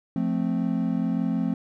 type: chord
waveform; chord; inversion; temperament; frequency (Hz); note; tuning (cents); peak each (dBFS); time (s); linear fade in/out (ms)
triangle; F major; none; equal; 174.61 / 220 / 261.6; F3 / A3 / C4; 0 / 0 / 0; -25; 0.16-1.54; 2
effects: none

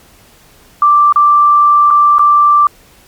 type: tone with dropouts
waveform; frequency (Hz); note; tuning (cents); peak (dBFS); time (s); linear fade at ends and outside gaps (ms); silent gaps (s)
sine; 1174.7; D6; 0; -4; 0.82-2.67; 2; 1.125-1.159 / 1.905-1.909 / 2.184-2.193
effects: pink hiss -44 dBFS RMS until 3.07 s + MP3 96 kbps

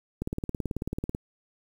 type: click train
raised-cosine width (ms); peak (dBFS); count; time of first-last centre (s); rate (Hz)
3; -17; 18; 0.22-1.149; 18.3
effects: 8-bit

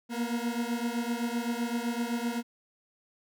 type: beating tone pair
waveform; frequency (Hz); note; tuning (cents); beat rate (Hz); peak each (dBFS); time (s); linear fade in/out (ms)
40% pulse; 233.1 / 240.9; A#3 / B3; 0 / -43; 7.8; -31 / -32; 0.09-2.43; 50
effects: none

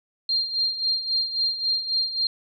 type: tone with tremolo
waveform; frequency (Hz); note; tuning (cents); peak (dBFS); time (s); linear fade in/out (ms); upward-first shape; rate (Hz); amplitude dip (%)
sine; 4193; C8; +3; -19; 0.29-2.27; 2; sine; 3.7; 70
effects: none

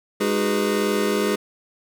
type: tone cluster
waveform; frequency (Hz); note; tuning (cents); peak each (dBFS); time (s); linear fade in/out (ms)
square; 205.9 / 310.1 / 369.9 / 411.9 / 496.8; G#3 / D#4 / F#4 / G#4 / B4; -15 / -6 / 0 / -14 / +10; -26 / -29 / -28 / -24 / -29; 0.2-1.36; 10
effects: none

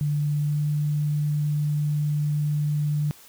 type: tone with pitch glide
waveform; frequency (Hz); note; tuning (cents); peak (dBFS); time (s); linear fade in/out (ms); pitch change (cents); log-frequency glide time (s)
sine; 147.4 to 148.51; D3 to D3; +7 to +20; -21; 0.01-3.11; 0; +13; 0.44-0.59
effects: white hiss -50 dBFS RMS until 3.28 s

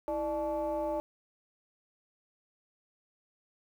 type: tone with frequency modulation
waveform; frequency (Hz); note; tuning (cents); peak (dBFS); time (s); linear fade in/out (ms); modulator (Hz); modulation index
sine; 597; D5; +28; -29; 0.08-1; 0; 271; 0.96
effects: tanh soft clip ceiling -25 dBFS + 10-bit

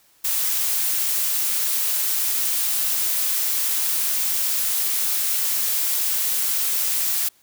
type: noise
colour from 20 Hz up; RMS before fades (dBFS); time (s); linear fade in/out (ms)
blue; -22; 0.24-7.29; 10
effects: white hiss -58 dBFS RMS until 7.42 s

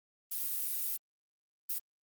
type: noise bursts at uneven times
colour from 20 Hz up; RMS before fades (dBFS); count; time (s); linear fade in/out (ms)
violet; -35; 2; 0.31-0.97 / 1.69-1.79; 10
effects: Opus 32 kbps

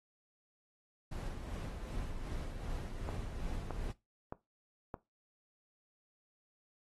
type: noise with tremolo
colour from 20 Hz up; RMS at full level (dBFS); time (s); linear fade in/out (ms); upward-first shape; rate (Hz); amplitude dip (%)
brown; -39; 1.11-3.92; 10; sine; 2.6; 40
type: click train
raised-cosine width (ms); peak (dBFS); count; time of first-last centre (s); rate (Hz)
1; -26; 4; 3.09-4.942; 1.62
effects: noise-tail reverb RT60 0.2 s tail -17 dB re dry + AAC 32 kbps

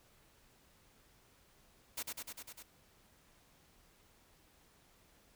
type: noise with echo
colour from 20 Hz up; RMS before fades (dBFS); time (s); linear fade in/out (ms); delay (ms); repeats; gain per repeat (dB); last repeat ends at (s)
white; -40; 1.97-2.03; 10; 100; 6; -2; 2.63
effects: pink hiss -67 dBFS RMS until 5.35 s

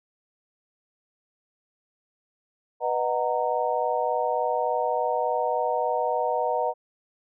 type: chord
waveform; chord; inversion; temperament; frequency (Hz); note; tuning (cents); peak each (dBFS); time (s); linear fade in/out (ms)
sine; B major seventh; none; just; 493.9 / 617.4 / 740.8 / 926; B4 / D#5 / F#5 / A#5; 0 / -14 / +2 / -12; -28; 2.8-6.74; 50
effects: none

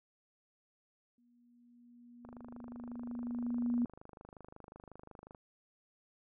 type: tone with exponential growth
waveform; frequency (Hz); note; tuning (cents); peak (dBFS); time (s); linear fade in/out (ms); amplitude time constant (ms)
sine; 240.3; B3; -47; -28; 1.18-3.85; 2; 580
type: click train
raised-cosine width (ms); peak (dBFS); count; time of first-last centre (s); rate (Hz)
1; -37; 80; 2.25-5.348; 25.5
effects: none

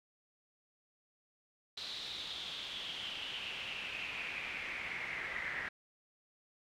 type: noise with band-pass filter sweep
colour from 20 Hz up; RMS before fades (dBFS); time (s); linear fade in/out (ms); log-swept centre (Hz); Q
brown; -42; 1.77-5.69; 5; 4000 to 1900; 6.2
effects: none

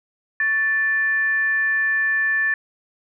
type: tone with frequency modulation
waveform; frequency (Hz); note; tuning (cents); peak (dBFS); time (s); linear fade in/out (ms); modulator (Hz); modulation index
sine; 1760; A6; 0; -17; 0.4-2.54; 2; 641; 0.21
effects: none

